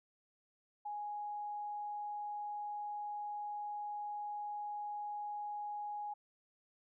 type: tone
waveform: sine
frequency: 830.6 Hz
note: G#5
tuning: in tune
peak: -39 dBFS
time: 0.85-6.14 s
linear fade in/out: 10 ms
effects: none